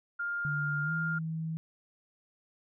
sine tone, 1405 Hz, F6, 10 cents sharp, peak -31 dBFS, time 0.19-1.19 s, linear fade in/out 10 ms
sine tone with pitch glide, 146.83 to 161.05 Hz, D3 to E3, 0 to -40 cents, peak -32 dBFS, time 0.45-1.57 s, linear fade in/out 0 ms, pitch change +160 cents, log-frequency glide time 0.83-0.92 s
effects none

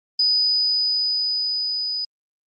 sine tone with level ramp, 4978 Hz, D#8, in tune, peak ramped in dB -15 to -23 dBFS, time 0.19-2.05 s, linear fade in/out 5 ms, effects Opus 32 kbps

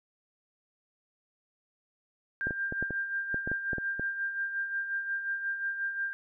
sine tone with tremolo, 1592 Hz, G6, 26 cents sharp, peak -28 dBFS, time 2.41-6.13 s, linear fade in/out 0 ms, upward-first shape sine, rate 5.6 Hz, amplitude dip 55%
clicks, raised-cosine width 2 ms, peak -22 dBFS, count 11, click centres 2.47 / 2.508 / 2.724 / 2.826 / 2.907 / 3.344 / 3.475 / 3.516 / 3.732 / 3.783 / 3.996 s
effects none

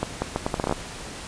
accelerating click train, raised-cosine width 1 ms, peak -9 dBFS, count 11, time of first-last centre 0.03-0.725 s, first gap 190 ms, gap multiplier 0.74, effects pink hiss -37 dBFS RMS until 1.27 s + resampled to 22050 Hz

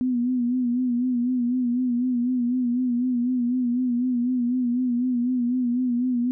sine tone with vibrato, 246.9 Hz, B3, in tune, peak -20 dBFS, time 0.01-6.31 s, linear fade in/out 0 ms, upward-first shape sine, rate 4 Hz, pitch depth 62 cents each way, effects none

